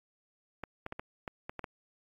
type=clicks; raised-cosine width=0.5 ms; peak=-23 dBFS; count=8; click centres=0.637 / 0.864 / 0.924 / 0.995 / 1.278 / 1.495 / 1.593 / 1.642 s; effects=AAC 64 kbps